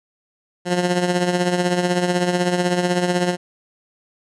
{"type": "tone with tremolo", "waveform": "15% pulse", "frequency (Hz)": 178, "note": "F3", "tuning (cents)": 33, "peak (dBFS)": -8, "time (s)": [0.65, 3.37], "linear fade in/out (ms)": 50, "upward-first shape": "triangle", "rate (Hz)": 16, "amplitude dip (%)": 65, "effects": ["resampled to 22050 Hz"]}